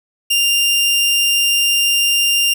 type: tone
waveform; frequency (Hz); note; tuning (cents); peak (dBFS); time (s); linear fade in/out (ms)
sawtooth; 2794; F7; 0; -9; 0.3-2.54; 10
effects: none